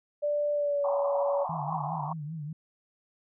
sine tone with pitch glide, 587.3 to 565.3 Hz, D5 to C#5, 0 to +34 cents, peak -25 dBFS, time 0.22-1.45 s, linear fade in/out 20 ms, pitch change -66 cents, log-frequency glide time 0.53-0.9 s
pink band-pass noise, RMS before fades -34 dBFS, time 0.84-2.13 s, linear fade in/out 5 ms, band 690 to 1100 Hz, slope 96 dB/octave
sine tone with vibrato, 154.6 Hz, D#3, 11 cents flat, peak -34 dBFS, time 1.49-2.53 s, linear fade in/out 5 ms, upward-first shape triangle, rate 5 Hz, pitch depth 130 cents each way
effects none

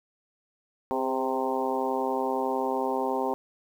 harmonic tone with a mistuned harmonic, 130.81 Hz, C3, in tune, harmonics 2 / 3 / 4 / 5 / 6 / 7 / 8, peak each -33 / -31 / -32 / -37 / -32 / -32 / -38 dBFS, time 0.91-3.34 s, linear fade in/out 0 ms, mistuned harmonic 3, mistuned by +34 cents, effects 9-bit

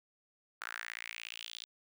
sawtooth tone with high-pass filter sweep, 56.9 Hz, A#1, 41 cents flat, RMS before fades -45 dBFS, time 0.61-1.65 s, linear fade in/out 0 ms, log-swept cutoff 1400 to 3800 Hz, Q 4.1, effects none

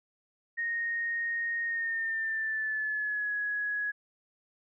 sine tone with pitch glide, 1859 to 1675.4 Hz, A#6 to G#6, -5 to +15 cents, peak -29 dBFS, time 0.57-3.92 s, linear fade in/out 20 ms, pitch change -180 cents, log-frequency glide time 1.65-3.34 s, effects none

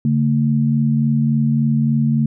sine tone pair together, 142.1 / 225.6 Hz, C#3 / A3, +43 / +44 cents, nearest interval minor sixth, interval 801 cents, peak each -16 dBFS, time 0.05-2.26 s, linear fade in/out 2 ms, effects none

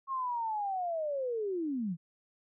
sine linear sweep, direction down, 1091 to 155.7 Hz, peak -31 dBFS, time 0.07-1.97 s, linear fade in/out 50 ms, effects none

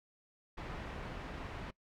pink low-pass noise, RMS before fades -44 dBFS, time 0.57-1.71 s, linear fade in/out 10 ms, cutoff 2300 Hz, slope 12 dB/octave, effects noise-tail reverb RT60 0.1 s tail -21 dB re dry

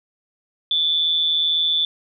sine tone with amplitude modulation, 3492 Hz, A7, 14 cents flat, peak -14 dBFS, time 0.71-1.85 s, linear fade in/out 2 ms, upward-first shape sine, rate 162 Hz, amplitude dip 55%, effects none

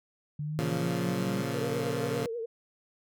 sine linear sweep, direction up, 146.83 to 196 Hz, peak -31 dBFS, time 0.39-1.42 s, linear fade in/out 5 ms
15% pulse chord, Bb minor, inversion none, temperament equal, 116.54 / 138.59 / 174.61 Hz, Bb2 / Db3 / F3, 0 / 0 / 0 cents, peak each -28 / -27 / -31 dBFS, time 0.59-2.26 s, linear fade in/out 0 ms
sine tone with vibrato, 463.6 Hz, A#4, 10 cents flat, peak -32 dBFS, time 1.54-2.46 s, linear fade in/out 10 ms, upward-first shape triangle, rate 10 Hz, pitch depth 91 cents each way
effects none

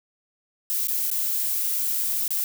violet noise with dropouts, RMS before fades -25 dBFS, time 0.7-2.44 s, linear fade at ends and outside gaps 0 ms, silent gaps 0.871-0.883 / 1.102-1.114 / 2.279-2.306 s, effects none

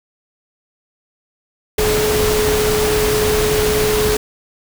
sine tone in noise, 425.8 Hz, G#4, 43 cents sharp, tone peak -15 dBFS, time 1.78-4.17 s, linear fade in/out 5 ms, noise pink, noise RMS -19 dBFS, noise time 1.78-4.17 s, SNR +1 dB, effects none

